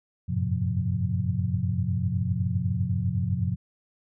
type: tone cluster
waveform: sine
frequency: 90.4 / 98.3 / 110.1 / 130.7 / 177.3 Hz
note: F#2 / G2 / A2 / C3 / F3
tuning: -40 / +5 / +2 / -1 / +26 cents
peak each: -30 dBFS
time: 0.28-3.56 s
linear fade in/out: 20 ms
effects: none